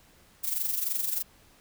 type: noise with amplitude modulation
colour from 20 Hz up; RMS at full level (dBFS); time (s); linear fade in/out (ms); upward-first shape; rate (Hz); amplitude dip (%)
violet; -27; 0.43-1.23; 20; sine; 23.2; 65
effects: pink hiss -59 dBFS RMS until 1.6 s